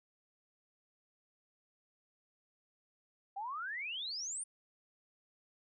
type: exponential sweep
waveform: sine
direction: up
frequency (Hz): 758 to 9450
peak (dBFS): -38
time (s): 3.36-4.44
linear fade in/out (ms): 10
effects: none